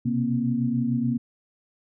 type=tone cluster; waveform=sine; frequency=124.7 / 131.5 / 237 / 266.8 Hz; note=B2 / C3 / A#3 / C4; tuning=+17 / +9 / +29 / +34 cents; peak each=-32 / -29 / -23 / -31 dBFS; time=0.05-1.18 s; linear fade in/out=10 ms; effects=none